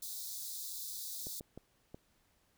white high-pass noise, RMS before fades -43 dBFS, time 0.02-1.4 s, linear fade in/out 5 ms, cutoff 3600 Hz, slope 96 dB/octave
clicks, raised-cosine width 2 ms, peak -33 dBFS, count 4, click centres 1.269 / 1.409 / 1.576 / 1.945 s
effects pink hiss -73 dBFS RMS until 2.57 s

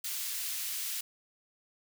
white high-pass noise, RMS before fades -36 dBFS, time 0.04-1.01 s, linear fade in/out 5 ms, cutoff 2200 Hz, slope 12 dB/octave, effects none

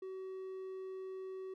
triangle tone, 378.2 Hz, F#4, 38 cents sharp, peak -40 dBFS, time 0.02-1.54 s, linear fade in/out 5 ms, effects none

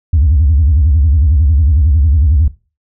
sine tone with vibrato, 74.6 Hz, D2, 28 cents sharp, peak -5 dBFS, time 0.13-2.48 s, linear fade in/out 5 ms, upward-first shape sine, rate 11 Hz, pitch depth 230 cents each way, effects noise-tail reverb RT60 0.3 s tail -18 dB re dry + tanh soft clip ceiling -3 dBFS

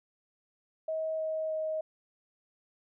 sine tone with pitch steps, 636 / 632.3 / 628.7 Hz, D#5 / D#5 / D#5, +38 / +28 / +18 cents, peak -30 dBFS, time 0.88-1.81 s, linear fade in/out 5 ms, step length 310 ms, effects none

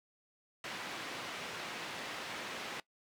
white band-pass noise, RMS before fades -43 dBFS, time 0.64-2.8 s, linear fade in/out 2 ms, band 160 to 2900 Hz, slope 12 dB/octave, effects noise-tail reverb RT60 0.1 s tail -20 dB re dry

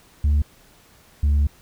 sine tone pair in turn, 73.42 / 72.41 Hz, D2 / D2, 0 / -24 cents, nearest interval unison, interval 24 cents, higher first, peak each -12 dBFS, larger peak neither, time 0.24-0.42 / 1.23-1.47 s, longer second, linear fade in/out 5 ms, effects tanh soft clip ceiling -14 dBFS + pink hiss -53 dBFS RMS until 1.61 s

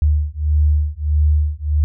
sine beating tone pair, 74.3 / 75.9 Hz, D2 / D#2, +21 / -42 cents, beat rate 1.6 Hz, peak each -16 dBFS, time 0.02-1.84 s, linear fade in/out 0 ms, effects none

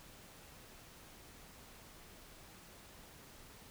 silence, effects pink hiss -57 dBFS RMS until 3.7 s

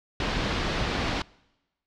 pink low-pass noise, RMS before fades -28 dBFS, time 0.2-1.22 s, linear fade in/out 2 ms, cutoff 4700 Hz, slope 24 dB/octave, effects noise-tail reverb RT60 1.0 s tail -24 dB re dry

